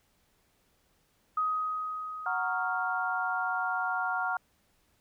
sine tone with exponential decay, 1256 Hz, D#6, 16 cents sharp, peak -25 dBFS, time 1.37-4.23 s, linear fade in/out 5 ms, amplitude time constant 620 ms
sine chord, Gb major seventh, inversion none, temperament equal, 740 / 932.3 / 1108.7 / 1396.9 Hz, Gb5 / Bb5 / Db6 / F6, 0 / 0 / 0 / 0 cents, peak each -33 / -36 / -37 / -31 dBFS, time 2.26-4.37 s, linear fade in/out 2 ms
effects pink hiss -70 dBFS RMS until 5 s

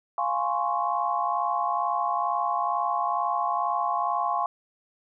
sine chord, Db major seventh, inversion first, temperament equal, 698.5 / 830.6 / 1046.5 / 1108.7 Hz, F5 / Ab5 / C6 / Db6, 0 / 0 / 0 / 0 cents, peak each -29 dBFS, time 0.18-4.46 s, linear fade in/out 2 ms, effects none

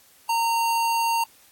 square tone, 921 Hz, A#5, 21 cents flat, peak -21 dBFS, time 0.29-1.24 s, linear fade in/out 5 ms, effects white hiss -55 dBFS RMS until 1.51 s + AAC 64 kbps

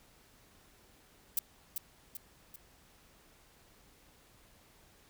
violet noise with echo, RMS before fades -30 dBFS, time 1.37-1.39 s, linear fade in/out 2 ms, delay 390 ms, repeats 3, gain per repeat -6 dB, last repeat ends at 2.56 s, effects pink hiss -63 dBFS RMS until 5.09 s

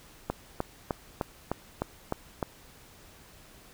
click train, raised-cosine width 1 ms, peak -14 dBFS, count 8, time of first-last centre 0.3-2.428 s, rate 3.29 Hz, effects pink hiss -54 dBFS RMS until 3.73 s

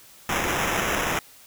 white noise with sample-and-hold, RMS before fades -25 dBFS, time 0.29-1.19 s, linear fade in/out 2 ms, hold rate 4410 Hz, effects white hiss -50 dBFS RMS until 1.46 s

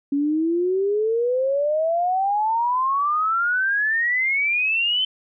sine exponential sweep, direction up, 277.7 to 3089 Hz, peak -18 dBFS, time 0.12-5.05 s, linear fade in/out 5 ms, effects none

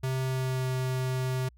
square tone with pitch glide, 130.8 to 129.22 Hz, C3 to C3, 0 to -21 cents, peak -28 dBFS, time 0.03-1.49 s, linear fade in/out 10 ms, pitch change -21 cents, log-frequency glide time 0.22-0.68 s, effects added 60 Hz sine -54 dBFS peak until 1.57 s

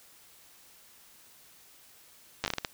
slowing click train, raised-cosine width 0.2 ms, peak -12 dBFS, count 8, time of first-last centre 2.44-2.648 s, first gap 9 ms, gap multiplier 1.39, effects white hiss -57 dBFS RMS until 2.73 s

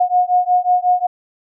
sine beating tone pair, 720 / 725.5 Hz, F#5 / F#5, -47 / -34 cents, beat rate 5.5 Hz, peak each -15 / -15 dBFS, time 0-1.07 s, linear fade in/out 10 ms, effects none

